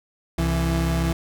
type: tone pair together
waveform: 35% pulse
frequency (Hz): 65.84 / 165.9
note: C2 / E3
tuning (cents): +11 / +11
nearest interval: octave + major third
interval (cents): 1600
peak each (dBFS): -21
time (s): 0.38-1.13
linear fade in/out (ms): 5
effects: none